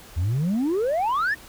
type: exponential sweep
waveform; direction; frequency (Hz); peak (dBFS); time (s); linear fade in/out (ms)
sine; up; 77.78 to 1864.7; -18; 0.16-1.35; 20
effects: tanh soft clip ceiling -19 dBFS + pink hiss -46 dBFS RMS until 1.48 s